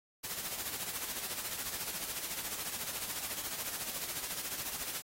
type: noise with tremolo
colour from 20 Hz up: white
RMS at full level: -37 dBFS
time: 0.23-5.02 s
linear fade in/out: 20 ms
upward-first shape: sine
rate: 14 Hz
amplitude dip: 55%
effects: AAC 48 kbps